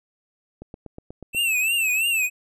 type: click train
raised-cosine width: 2 ms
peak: -24 dBFS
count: 7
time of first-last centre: 0.62-1.348 s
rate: 8.24 Hz
type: tone with vibrato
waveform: square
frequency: 2637 Hz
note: E7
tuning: in tune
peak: -20 dBFS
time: 1.33-2.3 s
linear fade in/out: 50 ms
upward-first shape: triangle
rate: 3 Hz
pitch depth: 130 cents each way
effects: none